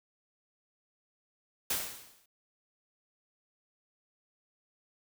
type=noise with exponential decay; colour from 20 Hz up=white; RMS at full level=-29 dBFS; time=1.7-2.26 s; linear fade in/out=5 ms; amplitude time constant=120 ms; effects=none